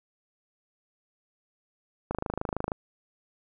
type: click train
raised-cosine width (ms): 1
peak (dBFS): -15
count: 17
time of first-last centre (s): 2.11-2.718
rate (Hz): 26.3
effects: none